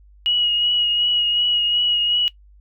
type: tone with vibrato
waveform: sine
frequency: 2900 Hz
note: F#7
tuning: 35 cents flat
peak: -16 dBFS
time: 0.26-2.28 s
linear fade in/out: 0 ms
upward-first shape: triangle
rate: 2.7 Hz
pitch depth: 23 cents each way
effects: noise-tail reverb RT60 0.1 s tail -19 dB re dry + added 50 Hz sine -46 dBFS peak until 2.6 s

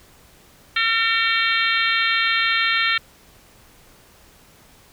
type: harmonic tone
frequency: 454 Hz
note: A#4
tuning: 46 cents flat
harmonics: 3 / 4 / 5 / 6 / 7 / 8 / 9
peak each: -24 / -22 / -23 / -27 / -26 / -27 / -29 dBFS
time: 0.76-2.98 s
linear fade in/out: 5 ms
effects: pink hiss -51 dBFS RMS until 4.92 s

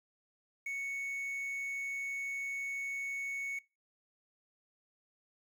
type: tone with quantisation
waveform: triangle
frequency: 2217 Hz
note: C#7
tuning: in tune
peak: -34 dBFS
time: 0.66-3.59 s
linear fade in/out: 5 ms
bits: 10
effects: noise-tail reverb RT60 0.3 s tail -23 dB re dry

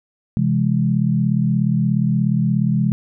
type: chord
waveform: sine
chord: C augmented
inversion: none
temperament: equal with one note detuned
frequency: 130.81 / 167.69 / 207.7 Hz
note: C3 / E3 / G#3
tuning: 0 / +30 / 0 cents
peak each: -19 dBFS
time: 0.37-2.92 s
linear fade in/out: 0 ms
effects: none

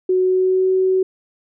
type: tone with pitch glide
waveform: sine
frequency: 370 to 375.6 Hz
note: F#4 to F#4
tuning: 0 to +26 cents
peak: -13 dBFS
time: 0.09-1.03 s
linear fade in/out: 5 ms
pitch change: +26 cents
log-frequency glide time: 0.2-0.7 s
effects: none

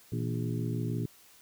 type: harmonic tone with a mistuned harmonic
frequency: 59 Hz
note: A#1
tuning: 22 cents sharp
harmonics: 2 / 3 / 4 / 5 / 6 / 7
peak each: -32 / -36 / -38 / -40 / -42 / -43 dBFS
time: 0.12-1.06 s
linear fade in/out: 5 ms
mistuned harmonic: 3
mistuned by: -130 cents
effects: white hiss -58 dBFS RMS until 1.41 s

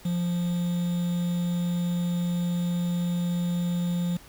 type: tone with quantisation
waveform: triangle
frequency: 174.61 Hz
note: F3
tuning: in tune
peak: -22 dBFS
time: 0.05-4.17 s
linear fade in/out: 5 ms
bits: 7
effects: pink hiss -51 dBFS RMS until 4.28 s

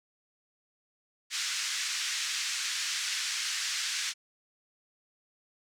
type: band-pass noise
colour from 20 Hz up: white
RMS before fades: -33 dBFS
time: 1.3-4.14 s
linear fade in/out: 50 ms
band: 1500 to 6900 Hz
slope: 24 dB/octave
effects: none

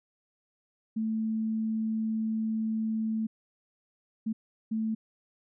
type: tone bursts at uneven times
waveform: sine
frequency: 220.6 Hz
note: A3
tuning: 5 cents sharp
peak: -27 dBFS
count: 3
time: 0.96-3.27 / 4.26-4.33 / 4.71-4.95 s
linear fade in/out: 10 ms
effects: none

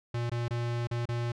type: tone with dropouts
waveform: square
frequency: 118.9 Hz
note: A#2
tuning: 35 cents sharp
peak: -30 dBFS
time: 0.14-1.32 s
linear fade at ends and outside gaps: 5 ms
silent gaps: 0.297-0.316 / 0.482-0.507 / 0.872-0.911 / 1.056-1.088 s
effects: low-pass 5000 Hz 12 dB/octave

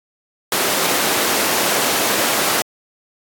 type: high-pass noise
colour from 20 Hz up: pink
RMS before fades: -18 dBFS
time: 0.52-2.62 s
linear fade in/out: 2 ms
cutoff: 330 Hz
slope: 12 dB/octave
effects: AAC 64 kbps

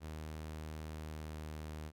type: tone with pitch glide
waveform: sawtooth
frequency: 77.78 to 77.11 Hz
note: D#2 to D#2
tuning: 0 to -15 cents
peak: -39 dBFS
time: 0-1.92 s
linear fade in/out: 50 ms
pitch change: -15 cents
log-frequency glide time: 0.88-1.53 s
effects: none

